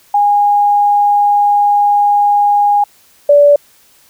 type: tone pair in turn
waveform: sine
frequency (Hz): 820 / 578.6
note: G#5 / D5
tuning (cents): -22 / -26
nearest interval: tritone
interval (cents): 604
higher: first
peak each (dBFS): -7 / -3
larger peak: second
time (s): 0.14-2.84 / 3.29-3.56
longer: first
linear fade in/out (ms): 5
effects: white hiss -48 dBFS RMS until 4.09 s